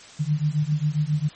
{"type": "beating tone pair", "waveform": "sine", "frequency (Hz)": [146.83, 154.23], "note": ["D3", "D#3"], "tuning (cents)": [0, -15], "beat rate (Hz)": 7.4, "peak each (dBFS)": -23, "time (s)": [0.19, 1.29], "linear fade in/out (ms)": 20, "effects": ["white hiss -45 dBFS RMS until 1.35 s", "MP3 32 kbps"]}